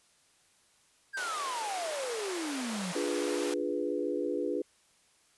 triangle exponential sweep, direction down, 1639 to 170.2 Hz, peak -32 dBFS, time 1.13-2.93 s, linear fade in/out 20 ms
pink high-pass noise, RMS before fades -39 dBFS, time 1.17-3.54 s, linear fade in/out 2 ms, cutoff 440 Hz, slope 24 dB/octave
sine chord, D diminished seventh, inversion none, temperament equal, 293.7 / 349.2 / 415.3 / 493.9 Hz, D4 / F4 / Ab4 / Cb5, 0 / 0 / 0 / 0 cents, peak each -35 dBFS, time 2.95-4.62 s, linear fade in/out 5 ms
effects white hiss -66 dBFS RMS until 5.37 s + resampled to 24000 Hz

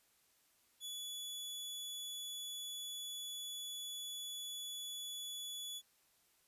sawtooth tone, 3420 Hz, A7, 50 cents flat, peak -40 dBFS, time 0.8-5.82 s, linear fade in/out 50 ms, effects white hiss -73 dBFS RMS until 6.47 s + resampled to 32000 Hz

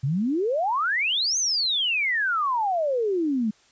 sine exponential two-way sweep, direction up then down, 124.9 to 6470 to 206.2 Hz, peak -21 dBFS, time 0.03-3.51 s, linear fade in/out 10 ms, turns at 1.38 s, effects white hiss -59 dBFS RMS until 3.71 s + resampled to 16000 Hz

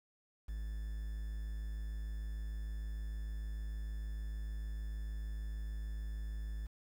triangle tone with quantisation, 53.3 Hz, G#1, 46 cents sharp, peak -36 dBFS, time 0.48-6.67 s, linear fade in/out 10 ms, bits 10, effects none

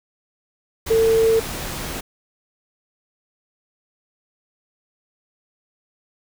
sine tone in noise, 450 Hz, A4, 39 cents sharp, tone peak -13 dBFS, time 0.9-1.4 s, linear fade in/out 10 ms, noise pink, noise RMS -29 dBFS, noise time 0.86-2.01 s, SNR +13 dB, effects none

